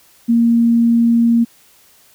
sine tone, 233.1 Hz, A#3, in tune, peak -9 dBFS, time 0.28-1.45 s, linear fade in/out 20 ms, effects white hiss -50 dBFS RMS until 2.14 s

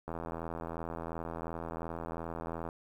click train, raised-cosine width 1 ms, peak -25 dBFS, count 217, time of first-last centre 0.08-2.689 s, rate 82.8 Hz, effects 10-bit

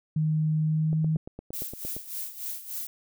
sine tone with pitch glide, 155.56 to 157.64 Hz, D#3 to D#3, 0 to +23 cents, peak -22 dBFS, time 0.16-1.17 s, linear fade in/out 5 ms, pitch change +23 cents, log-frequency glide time 0.62-1 s
click train, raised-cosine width 2 ms, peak -25 dBFS, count 10, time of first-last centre 0.93-1.966 s, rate 8.69 Hz
violet noise with tremolo, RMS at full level -33 dBFS, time 1.53-2.87 s, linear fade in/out 2 ms, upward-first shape sine, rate 3.4 Hz, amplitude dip 75%
effects none

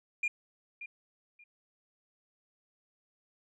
sine tone with echo, 2413 Hz, D7, 46 cents sharp, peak -26 dBFS, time 0.23-0.28 s, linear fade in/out 5 ms, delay 580 ms, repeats 2, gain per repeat -14 dB, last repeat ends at 1.44 s, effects tanh soft clip ceiling -26 dBFS

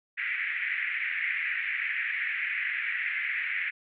pink band-pass noise, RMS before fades -31 dBFS, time 0.17-3.71 s, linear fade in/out 20 ms, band 1800 to 2300 Hz, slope 48 dB/octave, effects none

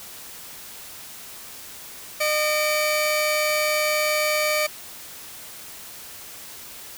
sawtooth tone pair together, 608.6 / 2300 Hz, D#5 / D7, -38 / -37 cents, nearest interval octave + major seventh, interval 2301 cents, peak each -18 / -21 dBFS, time 2.2-4.67 s, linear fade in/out 10 ms, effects white hiss -40 dBFS RMS until 6.97 s

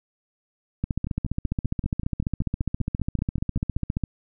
two click trains, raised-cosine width 5 ms, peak -12 / -18 dBFS, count 48 / 15, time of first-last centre 0.84-4.037 / 1.07-3.767 s, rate 14.7 / 5.19 Hz, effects none

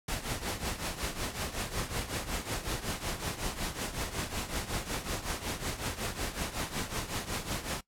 pink noise with tremolo, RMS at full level -32 dBFS, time 0.08-7.81 s, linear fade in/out 5 ms, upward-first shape triangle, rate 5.4 Hz, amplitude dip 80%, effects noise-tail reverb RT60 0.1 s tail -19 dB re dry + low-pass 12000 Hz 12 dB/octave

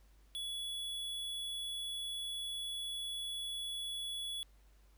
square tone, 3394 Hz, G#7, 37 cents sharp, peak -39 dBFS, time 0.35-4.43 s, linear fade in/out 0 ms, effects added 50 Hz sine -61 dBFS peak until 4.97 s + pink hiss -72 dBFS RMS until 4.97 s

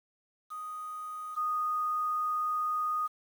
sine tone pair in turn, 1244.5 / 1238 Hz, D#6 / D#6, 0 / -9 cents, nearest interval unison, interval 9 cents, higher first, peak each -37 / -28 dBFS, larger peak second, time 0.5-1.36 / 1.36-3.08 s, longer second, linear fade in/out 20 ms, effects 9-bit

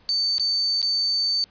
sine tone with dropouts, 4548 Hz, C#8, 44 cents sharp, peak -19 dBFS, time 0.09-1.44 s, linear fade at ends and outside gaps 0 ms, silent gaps 0.382-0.397 / 0.817-0.827 s, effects pink hiss -56 dBFS RMS until 1.5 s + resampled to 11025 Hz

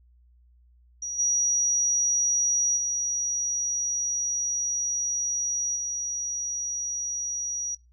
sine tone with level steps, 5780 Hz, F#8, 41 cents flat, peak -29 / -20 / -24 / -27 dBFS, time 1.02-7.75 s, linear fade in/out 5 ms, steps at 1.18 / 2.76 / 5.75 s, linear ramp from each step 20 ms, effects noise-tail reverb RT60 0.2 s tail -22 dB re dry + added 60 Hz sine -55 dBFS peak until 7.92 s

